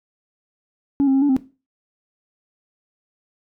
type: tone with pitch steps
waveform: sine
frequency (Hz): 280 / 268 / 270.1 / 288 / 262.8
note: C#4 / C4 / C#4 / D4 / C4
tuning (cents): +18 / +42 / -45 / -34 / +8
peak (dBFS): -11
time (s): 1-1.365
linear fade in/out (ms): 0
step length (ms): 73
effects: noise-tail reverb RT60 0.3 s tail -17 dB re dry + tanh soft clip ceiling -12 dBFS